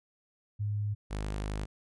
sine / sawtooth tone pair in turn, 103.83 / 51.45 Hz, G#2 / G#1, 0 / -16 cents, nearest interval octave, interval 1216 cents, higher first, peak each -29 / -29 dBFS, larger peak neither, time 0.59-0.95 / 1.1-1.66 s, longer second, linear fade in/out 20 ms, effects resampled to 24000 Hz

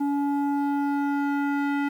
square tone with low-pass filter sweep, 283.8 Hz, C#4, 41 cents sharp, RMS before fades -25 dBFS, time 0-1.89 s, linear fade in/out 10 ms, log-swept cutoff 720 to 1900 Hz, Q 1.6, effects 9-bit

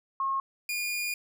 sine / sawtooth tone pair in turn, 1082 / 2429 Hz, C#6 / D#7, -42 / -42 cents, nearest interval octave + major second, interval 1400 cents, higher second, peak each -26 / -26 dBFS, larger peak neither, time 0.2-0.4 / 0.69-1.14 s, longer second, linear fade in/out 2 ms, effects none

